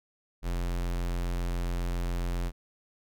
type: tone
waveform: square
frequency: 43.65 Hz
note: F1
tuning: in tune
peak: -29 dBFS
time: 0.42-2.52 s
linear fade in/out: 50 ms
effects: none